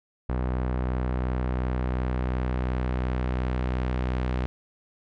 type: tone with low-pass filter sweep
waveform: sawtooth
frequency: 62.8 Hz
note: B1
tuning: 30 cents sharp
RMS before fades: -27 dBFS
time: 0.29-4.46 s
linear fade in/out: 0 ms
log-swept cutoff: 1400 to 2800 Hz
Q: 0.79
effects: none